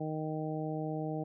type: harmonic tone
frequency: 155.56 Hz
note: D#3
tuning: in tune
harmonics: 1 / 2 / 3 / 4 / 5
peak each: -37 / -38 / -41 / -42 / -43 dBFS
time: 0-1.24 s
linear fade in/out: 10 ms
effects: none